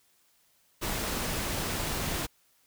pink noise, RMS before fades -32 dBFS, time 0.81-2.27 s, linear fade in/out 20 ms, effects white hiss -67 dBFS RMS until 2.66 s

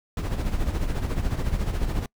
brown noise with tremolo, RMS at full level -23 dBFS, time 0.17-2.06 s, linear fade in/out 2 ms, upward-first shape sine, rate 14 Hz, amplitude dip 60%, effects noise-tail reverb RT60 0.1 s tail -26 dB re dry

